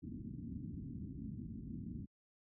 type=low-pass noise; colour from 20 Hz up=white; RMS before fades=-45 dBFS; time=0.02-2.06 s; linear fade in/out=20 ms; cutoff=280 Hz; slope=48 dB/octave; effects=high-pass 60 Hz 12 dB/octave